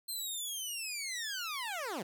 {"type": "linear sweep", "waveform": "15% pulse", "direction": "down", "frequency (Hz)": [4186, 152.7], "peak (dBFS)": -30, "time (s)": [0.08, 2.03], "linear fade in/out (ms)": 10, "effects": []}